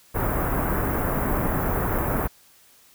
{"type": "band-stop noise", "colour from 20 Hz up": "pink", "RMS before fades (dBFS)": -24, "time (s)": [0.14, 2.28], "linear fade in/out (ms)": 20, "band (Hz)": [1600, 14000], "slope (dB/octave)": 24, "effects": ["white hiss -55 dBFS RMS until 2.94 s"]}